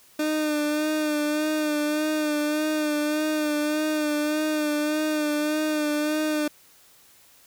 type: tone with vibrato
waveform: 30% pulse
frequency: 302.9 Hz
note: D#4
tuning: 46 cents flat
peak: -20 dBFS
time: 0.19-6.48 s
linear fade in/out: 5 ms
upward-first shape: sine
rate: 1.7 Hz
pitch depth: 34 cents each way
effects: white hiss -55 dBFS RMS until 7.46 s